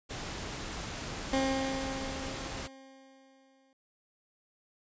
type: noise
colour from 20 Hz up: pink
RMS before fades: -39 dBFS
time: 0.09-2.68 s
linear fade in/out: 20 ms
type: tone with exponential decay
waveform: 20% pulse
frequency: 267.3 Hz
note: C4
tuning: 37 cents sharp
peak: -21 dBFS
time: 1.33-3.73 s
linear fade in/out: 2 ms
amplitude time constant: 520 ms
effects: resampled to 16000 Hz